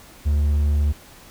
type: tone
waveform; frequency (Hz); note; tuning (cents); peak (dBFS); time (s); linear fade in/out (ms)
triangle; 73.42; D2; 0; -14; 0.25-0.93; 20
effects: pink hiss -46 dBFS RMS until 1.3 s